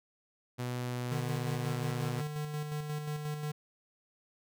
sawtooth tone with pitch glide, 123.47 to 122.05 Hz, B2 to B2, 0 to -20 cents, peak -30 dBFS, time 0.58-2.22 s, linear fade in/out 20 ms, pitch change -20 cents, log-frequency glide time 0.76-2.02 s
square tone with tremolo, 150 Hz, D3, 37 cents sharp, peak -34 dBFS, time 1.11-3.52 s, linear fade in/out 10 ms, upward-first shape square, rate 5.6 Hz, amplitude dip 40%
effects none

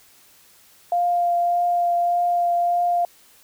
sine tone with vibrato, 698.5 Hz, F5, in tune, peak -17 dBFS, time 0.92-3.05 s, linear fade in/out 2 ms, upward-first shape triangle, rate 1.7 Hz, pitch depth 12 cents each way, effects white hiss -53 dBFS RMS until 3.43 s

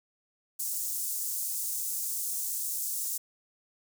pink high-pass noise, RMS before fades -33 dBFS, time 0.59-3.18 s, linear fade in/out 10 ms, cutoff 7100 Hz, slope 24 dB/octave, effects none

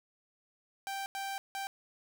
sawtooth tone bursts at uneven times, 784 Hz, G5, in tune, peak -32 dBFS, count 3, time 0.87-1.06 / 1.15-1.38 / 1.55-1.67 s, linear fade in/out 0 ms, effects none

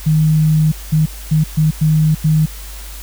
sine tone bursts at uneven times, 155.56 Hz, D#3, in tune, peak -9 dBFS, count 6, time 0.06-0.72 / 0.92-1.06 / 1.31-1.44 / 1.57-1.71 / 1.81-2.15 / 2.24-2.46 s, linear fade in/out 10 ms, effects added 50 Hz sine -29 dBFS peak until 3.02 s + white hiss -35 dBFS RMS until 3.02 s

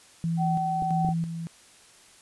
sine tone with tremolo, 166.1 Hz, E3, 13 cents sharp, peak -24 dBFS, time 0.24-1.47 s, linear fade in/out 0 ms, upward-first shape square, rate 1.5 Hz, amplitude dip 55%
sine tone, 762 Hz, G5, 49 cents flat, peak -25 dBFS, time 0.37-1.14 s, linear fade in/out 50 ms
clicks, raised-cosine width 3 ms, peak -23 dBFS, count 3, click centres 0.823 / 1.048 / 1.089 s
effects white hiss -54 dBFS RMS until 2.21 s + resampled to 24000 Hz

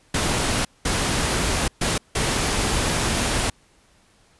pink noise bursts at uneven times, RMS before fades -22 dBFS, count 4, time 0.14-0.65 / 0.85-1.68 / 1.81-1.98 / 2.15-3.5 s, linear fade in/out 5 ms, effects pink hiss -58 dBFS RMS until 4.39 s + resampled to 24000 Hz

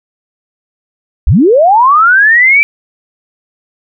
sine linear sweep, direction up, 38.89 to 2349 Hz, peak -3 dBFS, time 1.27-2.63 s, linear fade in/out 0 ms, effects none

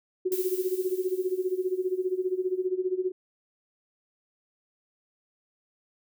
sine tone with tremolo, 370 Hz, F#4, in tune, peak -22 dBFS, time 0.25-3.12 s, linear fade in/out 10 ms, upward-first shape sine, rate 15 Hz, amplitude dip 85%
violet noise with exponential decay, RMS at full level -34 dBFS, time 0.32-2.67 s, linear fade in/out 0 ms, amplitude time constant 510 ms
effects none

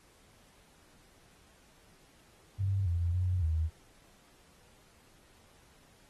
sine tone with pitch steps, 97.6 / 85.9 / 90.9 / 79.8 Hz, G2 / F2 / F#2 / D#2, -7 / -28 / -30 / +44 cents, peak -27 dBFS, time 2.58-3.7 s, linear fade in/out 50 ms, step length 280 ms, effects pink hiss -63 dBFS RMS until 6.09 s + AAC 32 kbps

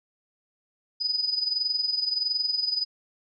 sine tone with amplitude modulation, 4978 Hz, D#8, in tune, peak -21 dBFS, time 1-2.85 s, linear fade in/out 20 ms, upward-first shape sine, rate 21.5 Hz, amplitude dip 70%, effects none

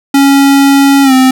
square tone with pitch glide, 277.2 to 260.1 Hz, C#4 to C4, 0 to -10 cents, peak -4 dBFS, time 0.14-1.31 s, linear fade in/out 5 ms, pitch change -110 cents, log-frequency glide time 1.03-1.13 s, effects none

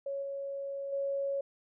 sine tone with level steps, 554.4 Hz, C#5, in tune, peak -33 / -35 / -30 dBFS, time 0.06-1.41 s, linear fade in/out 5 ms, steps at 0.22 / 0.92 s, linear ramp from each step 10 ms, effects none

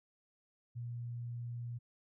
sine tone, 119.4 Hz, A#2, 42 cents sharp, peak -39 dBFS, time 0.75-1.79 s, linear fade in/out 20 ms, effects none

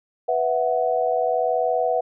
sine chord, B suspended fourth, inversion none, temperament equal, 493.9 / 659.3 / 740 Hz, B4 / E5 / F#5, 0 / 0 / 0 cents, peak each -23 dBFS, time 0.28-2.01 s, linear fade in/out 10 ms, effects none

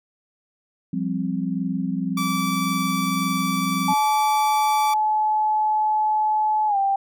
sine chord, F suspended second, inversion none, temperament just, 174.61 / 196.44 / 261.9 Hz, F3 / G3 / C4, 0 / +4 / +2 cents, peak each -26 dBFS, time 0.93-3.94 s, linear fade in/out 5 ms
sawtooth tone, 1158 Hz, D6, 25 cents flat, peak -20 dBFS, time 2.17-4.94 s, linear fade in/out 5 ms
sine tone with pitch glide, 858 to 786.8 Hz, A5 to G5, -44 to +6 cents, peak -17 dBFS, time 3.88-6.96 s, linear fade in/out 5 ms, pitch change -150 cents, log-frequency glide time 6.67-6.77 s
effects MP3 96 kbps

